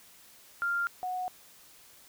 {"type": "tone pair in turn", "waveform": "sine", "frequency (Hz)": [1395, 733.7], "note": ["F6", "F#5"], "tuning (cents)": [-2, -15], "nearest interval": "major seventh", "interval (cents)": 1113, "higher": "first", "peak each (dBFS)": [-27, -31], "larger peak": "first", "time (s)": [[0.62, 0.87], [1.03, 1.28]], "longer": "neither", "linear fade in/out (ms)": 0, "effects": ["white hiss -56 dBFS RMS until 2.08 s"]}